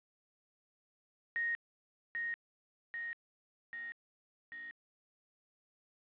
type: tone with echo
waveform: sine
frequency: 1864.7 Hz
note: A#6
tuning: in tune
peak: -32 dBFS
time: 1.36-1.55 s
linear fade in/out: 0 ms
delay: 790 ms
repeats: 4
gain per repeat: -3 dB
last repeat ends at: 4.71 s
effects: resampled to 8000 Hz + 10-bit